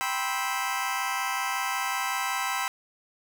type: chord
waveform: 25% pulse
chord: C major seventh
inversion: second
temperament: just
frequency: 784.9 / 981.1 / 1046.5 / 1308.1 Hz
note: G5 / B5 / C6 / E6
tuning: +2 / -12 / 0 / -14 cents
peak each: -29 dBFS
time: 0.01-2.68 s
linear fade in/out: 0 ms
effects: none